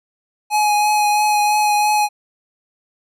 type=tone with vibrato; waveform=square; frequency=839 Hz; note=G#5; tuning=17 cents sharp; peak=-14 dBFS; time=0.5-2.09 s; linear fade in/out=50 ms; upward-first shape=triangle; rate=3 Hz; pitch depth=18 cents each way; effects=resampled to 32000 Hz